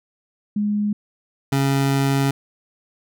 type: tone pair in turn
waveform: sine / 25% pulse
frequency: 207.7 / 137.47 Hz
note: G#3 / C#3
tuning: 0 / -14 cents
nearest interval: perfect fifth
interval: 714 cents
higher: first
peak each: -18 / -13 dBFS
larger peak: second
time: 0.56-0.93 / 1.52-2.31 s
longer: second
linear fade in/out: 5 ms
effects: none